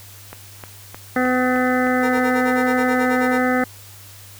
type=click train; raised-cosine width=0.5 ms; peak=-18 dBFS; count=9; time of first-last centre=0.33-2.792 s; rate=3.25 Hz
type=harmonic tone; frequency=252.9 Hz; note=B3; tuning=41 cents sharp; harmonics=1 / 2 / 3 / 5 / 6 / 7 / 8; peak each=-19 / -22 / -24 / -26 / -27 / -27 / -28 dBFS; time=1.16-3.64 s; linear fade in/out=2 ms
type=tone with tremolo; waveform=30% pulse; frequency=466.2 Hz; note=A#4; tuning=in tune; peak=-22 dBFS; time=2.03-3.41 s; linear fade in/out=0 ms; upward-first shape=sine; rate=9.3 Hz; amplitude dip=95%
effects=added 99 Hz sine -43 dBFS peak until 4.39 s + white hiss -43 dBFS RMS until 4.39 s